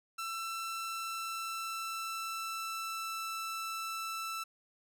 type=tone with pitch glide; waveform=sawtooth; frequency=1338 to 1325.7 Hz; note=E6 to E6; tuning=+25 to +9 cents; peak=-33 dBFS; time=0.18-4.44 s; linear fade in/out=10 ms; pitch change=-16 cents; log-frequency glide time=0.75-3.29 s; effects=none